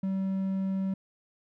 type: tone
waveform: triangle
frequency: 191.9 Hz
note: G3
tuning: 37 cents flat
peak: -25 dBFS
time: 0.03-0.94 s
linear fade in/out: 5 ms
effects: none